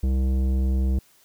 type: tone with tanh clipping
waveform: sine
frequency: 65.41 Hz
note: C2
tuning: in tune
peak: -21 dBFS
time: 0.03-0.99 s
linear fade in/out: 5 ms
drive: 13 dB
effects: white hiss -58 dBFS RMS until 1.24 s